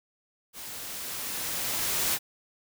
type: noise with level ramp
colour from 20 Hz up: white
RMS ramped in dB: -41 to -26 dBFS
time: 0.53-2.19 s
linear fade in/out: 50 ms
effects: none